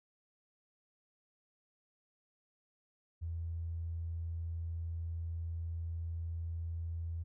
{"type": "tone with tanh clipping", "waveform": "triangle", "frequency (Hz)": 83.3, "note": "E2", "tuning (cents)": 19, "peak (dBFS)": -36, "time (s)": [3.21, 7.24], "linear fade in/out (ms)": 20, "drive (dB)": 3, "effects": []}